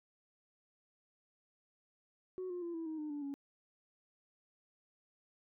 sine tone with pitch steps, 370 / 355.5 / 341.7 / 328.3 / 315.5 / 303.1 / 291.3 / 279.9 Hz, F#4 / F4 / F4 / E4 / D#4 / D#4 / D4 / C#4, 0 / +31 / -38 / -7 / +24 / -45 / -14 / +17 cents, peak -37 dBFS, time 2.38-3.34 s, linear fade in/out 0 ms, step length 120 ms, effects tanh soft clip ceiling -36 dBFS

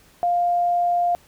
sine tone, 701 Hz, F5, 6 cents sharp, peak -17 dBFS, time 0.23-1.15 s, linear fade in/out 0 ms, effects pink hiss -54 dBFS RMS until 1.27 s

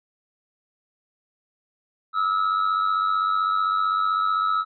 triangle tone with amplitude modulation, 1295 Hz, E6, 31 cents flat, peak -15 dBFS, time 2.13-4.65 s, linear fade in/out 50 ms, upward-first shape sine, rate 95.7 Hz, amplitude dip 65%, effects resampled to 11025 Hz

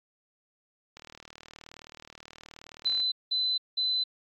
click train, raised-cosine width 0.2 ms, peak -28 dBFS, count 80, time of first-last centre 0.97-3.001 s, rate 38.9 Hz
sine tone bursts, 4026 Hz, B7, 33 cents sharp, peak -25 dBFS, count 3, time 2.85-4.04 s, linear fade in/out 10 ms, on 270 ms, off 190 ms
effects AAC 64 kbps

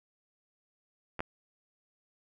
clicks, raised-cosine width 0.5 ms, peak -22 / -17 dBFS, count 2, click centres 1.193 / 1.205 s, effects none

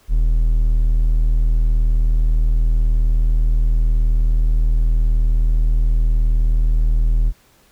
triangle tone, 39.55 Hz, D#1, 29 cents sharp, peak -10 dBFS, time 0.08-7.33 s, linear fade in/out 50 ms, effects pink hiss -54 dBFS RMS until 7.71 s

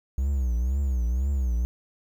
triangle tone with vibrato, 64 Hz, C2, 38 cents flat, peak -20 dBFS, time 0.18-1.65 s, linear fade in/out 0 ms, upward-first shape triangle, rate 2 Hz, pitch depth 190 cents each way, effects 9-bit

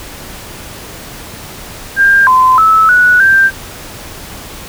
sine tone with pitch steps, 1597 / 1028 / 1304 / 1472 / 1576 Hz, G6 / C6 / E6 / F#6 / G6, +32 / -31 / -19 / -9 / +9 cents, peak -4 dBFS, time 1.96-3.51 s, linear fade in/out 50 ms, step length 310 ms, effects pink hiss -29 dBFS RMS until 4.68 s

